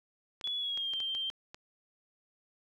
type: clicks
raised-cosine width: 0.2 ms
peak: -28 dBFS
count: 8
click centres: 0.412 / 0.474 / 0.775 / 0.936 / 1.003 / 1.15 / 1.301 / 1.545 s
type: tone with pitch glide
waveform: sine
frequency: 3400 to 3154 Hz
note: G#7 to G7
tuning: +40 to +10 cents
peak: -32 dBFS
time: 0.44-1.3 s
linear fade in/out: 2 ms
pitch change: -130 cents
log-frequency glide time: 0.59-0.94 s
effects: 11-bit